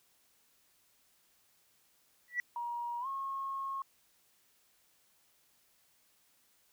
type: tone with exponential growth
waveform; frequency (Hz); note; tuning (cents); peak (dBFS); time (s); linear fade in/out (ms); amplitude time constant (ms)
sine; 1951; B6; -22; -25; 2.28-2.4; 1; 25
type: tone with pitch glide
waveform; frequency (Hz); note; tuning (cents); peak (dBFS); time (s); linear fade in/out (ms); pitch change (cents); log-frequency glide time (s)
sine; 951 to 1086.1; A#5 to C#6; +34 to -36; -35; 2.56-3.82; 2; +230; 3-3.07
effects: tanh soft clip ceiling -26 dBFS + white hiss -70 dBFS RMS until 6.72 s